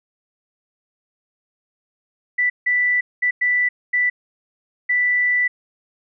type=tone bursts at uneven times; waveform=sine; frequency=1975.5 Hz; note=B6; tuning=in tune; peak=-15 dBFS; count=6; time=2.38-2.5 / 2.66-3.01 / 3.22-3.31 / 3.41-3.69 / 3.93-4.1 / 4.89-5.48 s; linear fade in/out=10 ms; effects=none